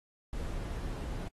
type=noise; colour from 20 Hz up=brown; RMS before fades=-37 dBFS; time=0.33-1.28 s; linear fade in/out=2 ms; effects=AAC 32 kbps